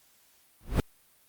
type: noise with exponential growth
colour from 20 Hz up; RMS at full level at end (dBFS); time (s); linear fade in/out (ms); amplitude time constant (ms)
brown; -18; 0.61-0.8; 0; 40
effects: white hiss -63 dBFS RMS until 1.28 s + Opus 48 kbps